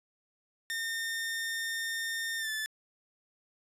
sawtooth tone with pitch glide, 1820 to 1747.9 Hz, A#6 to A6, -42 to -12 cents, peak -29 dBFS, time 0.7-2.66 s, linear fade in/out 0 ms, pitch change -70 cents, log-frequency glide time 2.38-2.5 s, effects resampled to 32000 Hz

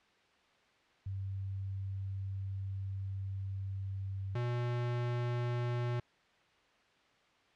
sine / square tone pair in turn, 97 / 120.94 Hz, G2 / B2, -18 / -36 cents, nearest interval major third, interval 382 cents, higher second, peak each -36 / -33 dBFS, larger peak second, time 1.06-4.35 / 4.35-6 s, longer first, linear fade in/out 5 ms, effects white hiss -67 dBFS RMS until 7.55 s + low-pass 3000 Hz 12 dB/octave

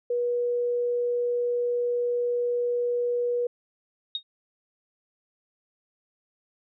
sine tone, 483.7 Hz, B4, 36 cents flat, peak -23 dBFS, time 0.1-3.47 s, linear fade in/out 5 ms
sine tone with exponential decay, 3729 Hz, A#7, in tune, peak -23 dBFS, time 4.15-4.23 s, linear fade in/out 2 ms, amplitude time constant 17 ms
effects none

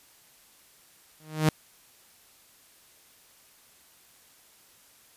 sawtooth tone with exponential growth, 155.4 Hz, D#3, 2 cents flat, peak -13 dBFS, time 1.2-1.49 s, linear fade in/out 2 ms, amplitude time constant 62 ms, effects white hiss -58 dBFS RMS until 5.16 s + resampled to 32000 Hz

